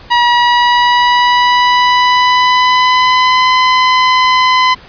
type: tone with pitch glide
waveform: sawtooth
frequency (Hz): 960 to 1017.1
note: B5 to C6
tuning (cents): -49 to -49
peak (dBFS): -3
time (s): 0.1-4.75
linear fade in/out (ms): 20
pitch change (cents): +100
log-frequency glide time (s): 0.23-3.48
effects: pink hiss -37 dBFS RMS until 4.88 s + resampled to 11025 Hz